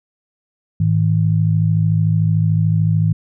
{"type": "tone pair together", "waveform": "sine", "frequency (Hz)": [106.06, 159.6], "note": ["G#2", "D#3"], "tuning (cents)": [37, 44], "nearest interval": "perfect fifth", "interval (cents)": 707, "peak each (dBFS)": -15, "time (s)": [0.8, 3.13], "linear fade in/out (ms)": 5, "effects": []}